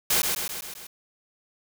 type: noise with echo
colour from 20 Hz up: white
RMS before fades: -22 dBFS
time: 0.1-0.22 s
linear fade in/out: 5 ms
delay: 130 ms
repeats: 5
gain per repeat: -4 dB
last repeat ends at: 0.87 s
effects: none